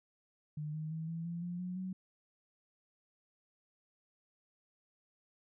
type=tone with pitch steps; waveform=sine; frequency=151.1 / 155.71 / 160.46 / 165.35 / 170.39 / 175.59 / 180.94 / 186.46 Hz; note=D3 / D#3 / E3 / E3 / F3 / F3 / F#3 / F#3; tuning=+50 / +2 / -46 / +6 / -42 / +10 / -38 / +14 cents; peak=-37 dBFS; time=0.57-1.93 s; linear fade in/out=5 ms; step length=170 ms; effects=none